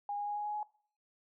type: tone with pitch steps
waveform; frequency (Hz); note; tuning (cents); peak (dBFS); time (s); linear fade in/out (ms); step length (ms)
sine; 817 / 821.7 / 826.5 / 831.3 / 836.1 / 840.9; G#5 / G#5 / G#5 / G#5 / G#5 / G#5; -29 / -19 / -9 / +1 / +11 / +21; -34; 0.09-0.63; 2; 90
effects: noise-tail reverb RT60 0.5 s tail -21 dB re dry